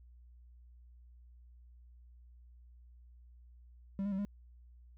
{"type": "tone with pitch steps", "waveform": "triangle", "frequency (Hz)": [195.9, 203.1, 191.9, 203.1], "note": ["G3", "G#3", "G3", "G#3"], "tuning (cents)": [-1, -38, -37, -38], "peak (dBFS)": -31, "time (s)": [3.99, 4.25], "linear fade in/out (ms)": 0, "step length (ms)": 65, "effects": ["added 60 Hz sine -55 dBFS peak until 4.97 s"]}